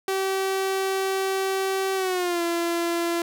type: tone with pitch glide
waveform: sawtooth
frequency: 384.4 to 340.5 Hz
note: G4 to F4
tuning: -34 to -44 cents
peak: -19 dBFS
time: 0.08-3.22 s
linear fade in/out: 2 ms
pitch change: -210 cents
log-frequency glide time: 1.95-2.42 s
effects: none